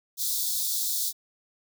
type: high-pass noise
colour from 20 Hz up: white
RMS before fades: -28 dBFS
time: 0.17-1.13 s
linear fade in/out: 50 ms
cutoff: 3500 Hz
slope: 96 dB/octave
effects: none